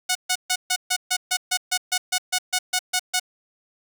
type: tone bursts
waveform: 5% pulse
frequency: 734 Hz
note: F#5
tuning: 14 cents flat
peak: -8 dBFS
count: 16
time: 0.09-3.198 s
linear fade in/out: 10 ms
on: 63 ms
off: 140 ms
effects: none